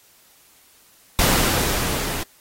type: noise with level ramp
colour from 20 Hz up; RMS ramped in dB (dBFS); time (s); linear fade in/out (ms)
pink; -17 to -28; 1.19-2.23; 0
effects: white hiss -54 dBFS RMS until 2.4 s + AAC 48 kbps